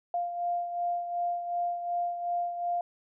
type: beating tone pair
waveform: sine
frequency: 698.5 / 701.2 Hz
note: F5 / F5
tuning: 0 / +7 cents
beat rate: 2.7 Hz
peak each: -29 / -37 dBFS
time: 0.14-2.81 s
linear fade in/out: 2 ms
effects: none